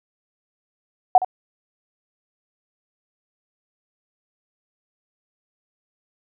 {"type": "tone with echo", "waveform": "sine", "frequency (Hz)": 740, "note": "F#5", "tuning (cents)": 0, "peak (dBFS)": -7, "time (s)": [1.15, 1.18], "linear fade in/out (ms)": 2, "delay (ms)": 67, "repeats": 1, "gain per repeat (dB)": -13, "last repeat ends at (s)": 1.247, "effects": []}